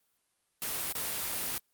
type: noise with dropouts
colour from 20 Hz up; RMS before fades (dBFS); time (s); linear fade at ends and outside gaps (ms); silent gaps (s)
white; -34; 0.62-1.58; 0; 0.924-0.952
effects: white hiss -75 dBFS RMS until 1.73 s + Opus 32 kbps